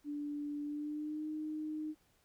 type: tone with pitch glide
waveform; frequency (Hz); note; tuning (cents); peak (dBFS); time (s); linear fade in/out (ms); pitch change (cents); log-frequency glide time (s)
sine; 292.3 to 307.9; D4 to D#4; -8 to -18; -37; 0.04-1.95; 50; +90; 0.63-1.27
effects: pink hiss -72 dBFS RMS until 2.24 s